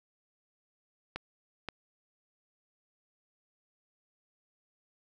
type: clicks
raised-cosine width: 0.3 ms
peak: -20 dBFS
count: 2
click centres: 1.16 / 1.687 s
effects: none